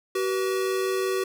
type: tone pair together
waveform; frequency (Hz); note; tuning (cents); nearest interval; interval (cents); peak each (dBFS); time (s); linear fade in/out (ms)
square; 380 / 485.5; F#4 / B4; +46 / -30; major third; 424; -25 / -32; 0.15-1.24; 5
effects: none